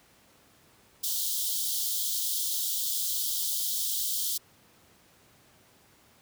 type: high-pass noise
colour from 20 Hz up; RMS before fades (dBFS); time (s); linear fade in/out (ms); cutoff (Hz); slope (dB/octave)
white; -30; 1.03-4.38; 10; 3100; 96
effects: pink hiss -60 dBFS RMS until 6.21 s + high-pass 80 Hz 12 dB/octave